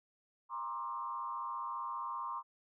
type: tone with frequency modulation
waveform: sine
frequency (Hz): 1061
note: C6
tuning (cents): +24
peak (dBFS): -37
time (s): 0.49-2.43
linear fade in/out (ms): 50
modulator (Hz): 115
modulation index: 1.1
effects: none